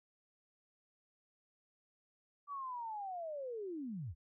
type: linear sweep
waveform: sine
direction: down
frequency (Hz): 1165 to 63.8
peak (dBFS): -40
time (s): 2.47-4.15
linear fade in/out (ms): 50
effects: none